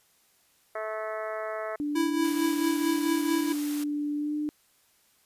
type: harmonic tone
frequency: 217.3 Hz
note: A3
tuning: 21 cents flat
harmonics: 2 / 3 / 4 / 5 / 6 / 7 / 8 / 9 / 10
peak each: -39 / -33 / -46 / -42 / -39 / -47 / -44 / -45 / -50 dBFS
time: 0.75-1.76 s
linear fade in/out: 5 ms
type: tone with pitch glide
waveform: sine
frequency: 293.7 to 299.4 Hz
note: D4 to D4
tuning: 0 to +33 cents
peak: -27 dBFS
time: 1.8-4.49 s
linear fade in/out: 0 ms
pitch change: +33 cents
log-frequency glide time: 4.16-4.35 s
type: tone with tremolo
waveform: square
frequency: 329.6 Hz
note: E4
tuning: in tune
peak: -24 dBFS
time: 1.95-3.53 s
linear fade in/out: 10 ms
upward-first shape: triangle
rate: 4.5 Hz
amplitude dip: 65%
type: high-pass noise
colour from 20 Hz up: white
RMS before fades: -40 dBFS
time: 2.24-3.84 s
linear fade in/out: 5 ms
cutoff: 370 Hz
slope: 24 dB/octave
effects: white hiss -65 dBFS RMS until 5.25 s + resampled to 32000 Hz